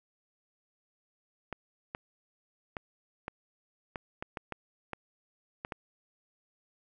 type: clicks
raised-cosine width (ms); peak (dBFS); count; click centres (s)
0.5; -21; 11; 1.527 / 1.949 / 2.768 / 3.281 / 3.958 / 4.225 / 4.372 / 4.523 / 4.933 / 5.649 / 5.722
effects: none